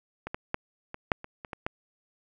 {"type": "clicks", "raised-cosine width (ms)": 0.5, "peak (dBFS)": [-20, -17, -12, -22, -7, -25, -24, -21, -14], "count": 9, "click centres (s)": [0.27, 0.345, 0.544, 0.944, 1.118, 1.244, 1.448, 1.532, 1.665], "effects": []}